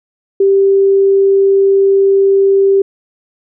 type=tone; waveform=sine; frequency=392 Hz; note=G4; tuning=in tune; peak=-6 dBFS; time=0.4-2.82 s; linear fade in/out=5 ms; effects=none